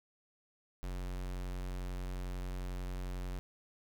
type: tone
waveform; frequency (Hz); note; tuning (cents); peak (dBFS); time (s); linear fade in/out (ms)
square; 45.57; F#1; -26; -38; 0.83-3.39; 0
effects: none

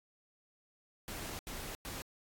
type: noise bursts at uneven times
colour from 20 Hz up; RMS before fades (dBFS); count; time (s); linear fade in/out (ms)
pink; -43; 3; 1.08-1.39 / 1.47-1.75 / 1.85-2.02; 0
effects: AAC 64 kbps

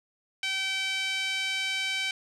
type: tone with band-pass filter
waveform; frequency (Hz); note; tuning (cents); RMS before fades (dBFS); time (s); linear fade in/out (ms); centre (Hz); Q
5% pulse; 770; G5; -31; -30; 0.43-2.11; 2; 2500; 2.2
effects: none

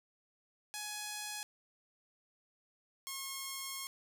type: tone pair in turn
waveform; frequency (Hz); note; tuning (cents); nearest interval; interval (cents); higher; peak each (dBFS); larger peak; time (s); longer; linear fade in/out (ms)
5% pulse; 839 / 1081.2; G#5 / C#6; +17 / -44; major third; 439; second; -28 / -28; neither; 0.74-1.43 / 3.07-3.87; second; 0
effects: none

